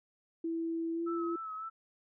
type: tone with pitch glide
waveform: sine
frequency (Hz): 330 to 338.7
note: E4 to E4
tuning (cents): +2 to +47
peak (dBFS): -32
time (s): 0.44-1.36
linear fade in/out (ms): 5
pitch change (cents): +45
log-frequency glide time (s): 0.93-1.05
type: tone with vibrato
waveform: sine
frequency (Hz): 1300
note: E6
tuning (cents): -24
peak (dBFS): -38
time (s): 1.06-1.7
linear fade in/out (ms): 20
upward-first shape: sine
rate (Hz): 3.7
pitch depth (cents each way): 35
effects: none